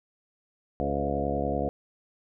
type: harmonic tone with a mistuned harmonic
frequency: 70.6 Hz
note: C#2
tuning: 32 cents sharp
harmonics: 1 / 2 / 3 / 4 / 5 / 6 / 7 / 8 / 9 / 10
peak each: -34 / -36 / -35 / -34 / -39 / -36 / -33 / -37 / -35 / -33 dBFS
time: 0.8-1.69 s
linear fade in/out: 0 ms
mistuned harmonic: 7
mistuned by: +22 cents
effects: none